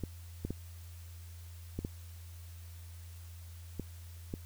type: clicks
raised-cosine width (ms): 3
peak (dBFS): -23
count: 7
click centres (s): 0.037 / 0.45 / 0.506 / 1.79 / 1.849 / 3.797 / 4.339
effects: added 85 Hz sine -46 dBFS peak until 4.45 s + white hiss -59 dBFS RMS until 4.45 s